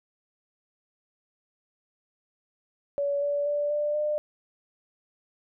sine tone with pitch steps, 568 / 575.9 / 584 / 592.1 / 600.4 Hz, C#5 / D5 / D5 / D5 / D5, +42 / -34 / -10 / +14 / +38 cents, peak -24 dBFS, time 2.98-4.18 s, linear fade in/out 0 ms, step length 240 ms, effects none

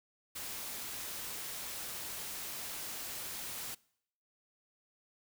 white noise, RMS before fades -42 dBFS, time 0.35-3.75 s, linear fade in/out 10 ms, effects noise-tail reverb RT60 0.7 s tail -24 dB re dry

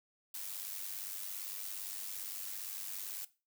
blue noise with amplitude modulation, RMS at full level -40 dBFS, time 0.34-3.25 s, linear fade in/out 5 ms, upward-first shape sine, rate 97.6 Hz, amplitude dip 60%, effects noise-tail reverb RT60 0.3 s tail -17 dB re dry

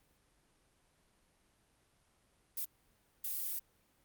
violet noise bursts at uneven times, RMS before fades -38 dBFS, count 2, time 2.57-2.65 / 3.24-3.59 s, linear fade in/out 5 ms, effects pink hiss -72 dBFS RMS until 4.04 s + Opus 32 kbps

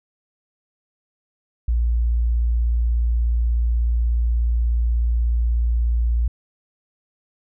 sine tone, 58.27 Hz, A#1, in tune, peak -16 dBFS, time 1.68-6.28 s, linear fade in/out 5 ms, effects none

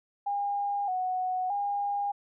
sine tone with pitch steps, 809 / 739 / 810 Hz, G#5 / F#5 / G#5, -46 / -2 / -43 cents, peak -27 dBFS, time 0.26-2.12 s, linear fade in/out 10 ms, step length 620 ms, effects none

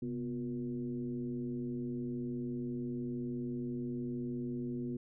sine tone with frequency modulation, 245.5 Hz, B3, 10 cents flat, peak -35 dBFS, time 0.02-4.97 s, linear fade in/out 5 ms, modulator 113 Hz, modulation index 0.93, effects none

